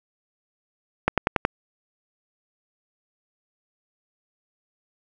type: accelerating click train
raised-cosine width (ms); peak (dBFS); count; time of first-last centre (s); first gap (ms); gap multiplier
0.5; -3; 5; 1.08-1.451; 97; 0.97
effects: none